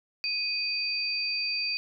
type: tone pair together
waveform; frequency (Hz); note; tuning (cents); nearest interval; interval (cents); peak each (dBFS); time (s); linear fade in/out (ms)
sine; 2489 / 4650; D#7 / D8; 0 / -18; major seventh; 1082; -31 / -29; 0.24-1.77; 0
effects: none